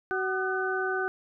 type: harmonic tone with a mistuned harmonic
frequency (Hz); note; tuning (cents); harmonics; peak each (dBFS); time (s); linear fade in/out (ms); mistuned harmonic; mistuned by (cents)
376.3; F#4; +29; 1 / 2 / 3 / 4; -30 / -34 / -37 / -30; 0.11-1.08; 0; 3; +130
effects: none